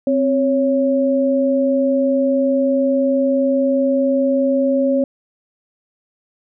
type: tone pair together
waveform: sine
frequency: 262.6 / 554.4 Hz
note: C4 / C#5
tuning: +6 / 0 cents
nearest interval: octave + minor second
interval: 1294 cents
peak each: -16 dBFS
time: 0.07-5.04 s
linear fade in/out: 2 ms
effects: none